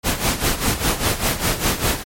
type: noise with tremolo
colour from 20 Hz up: pink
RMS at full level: -17 dBFS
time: 0.03-2.04 s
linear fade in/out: 50 ms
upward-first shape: sine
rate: 5 Hz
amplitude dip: 75%
effects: MP3 64 kbps